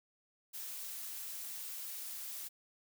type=noise; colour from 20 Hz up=blue; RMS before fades=-44 dBFS; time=0.53-2.49 s; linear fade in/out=20 ms; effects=none